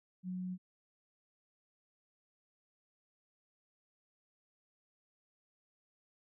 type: tone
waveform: sine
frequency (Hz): 183.1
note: F#3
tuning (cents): -18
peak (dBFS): -37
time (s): 0.23-0.58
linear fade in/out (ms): 50
effects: none